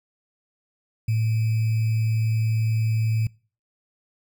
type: tone with sample-and-hold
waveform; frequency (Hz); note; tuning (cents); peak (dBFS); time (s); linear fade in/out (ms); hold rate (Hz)
sine; 111.1; A2; +17; -19; 1.08-3.27; 5; 2450
effects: noise-tail reverb RT60 0.4 s tail -25 dB re dry